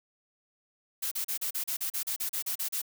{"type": "noise bursts", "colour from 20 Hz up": "blue", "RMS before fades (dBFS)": -32, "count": 14, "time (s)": [1.02, 2.818], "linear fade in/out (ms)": 10, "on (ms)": 95, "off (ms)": 36, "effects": []}